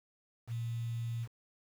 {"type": "tone with quantisation", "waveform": "sine", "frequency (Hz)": 116.54, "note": "A#2", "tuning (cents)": 0, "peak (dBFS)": -34, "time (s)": [0.47, 1.28], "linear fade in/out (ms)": 50, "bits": 9, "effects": []}